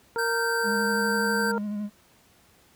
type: harmonic tone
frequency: 463.7 Hz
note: A#4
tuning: 9 cents flat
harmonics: 1 / 2 / 3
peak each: -28 / -31 / -33 dBFS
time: 0.16-1.58 s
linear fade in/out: 0 ms
type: tone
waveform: square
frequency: 1558 Hz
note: G6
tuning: 11 cents flat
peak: -27 dBFS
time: 0.18-1.52 s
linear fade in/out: 10 ms
type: tone with vibrato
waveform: triangle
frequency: 207.7 Hz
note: G#3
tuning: in tune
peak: -26 dBFS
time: 0.63-1.9 s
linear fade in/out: 50 ms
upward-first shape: sine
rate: 12 Hz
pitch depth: 29 cents each way
effects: pink hiss -59 dBFS RMS until 2.75 s + high-pass 60 Hz 12 dB/octave